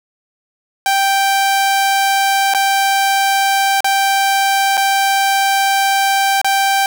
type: tone with dropouts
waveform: sawtooth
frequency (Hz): 784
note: G5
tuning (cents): 0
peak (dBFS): -8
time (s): 0.86-6.86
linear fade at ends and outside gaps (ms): 1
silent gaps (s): 2.538-2.547 / 3.806-3.844 / 4.771-4.776 / 6.415-6.445
effects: none